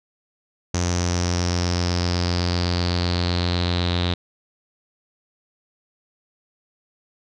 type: tone with low-pass filter sweep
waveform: sawtooth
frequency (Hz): 87.9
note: F2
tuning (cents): +12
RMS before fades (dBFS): -22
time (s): 0.74-4.14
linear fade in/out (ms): 5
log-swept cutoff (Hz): 6200 to 3800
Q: 7.1
effects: none